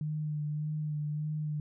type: tone with vibrato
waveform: sine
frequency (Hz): 151.2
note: D#3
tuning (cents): -49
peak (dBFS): -31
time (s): 0.01-1.6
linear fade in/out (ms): 2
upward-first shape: sine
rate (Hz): 1.7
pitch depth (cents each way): 24
effects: none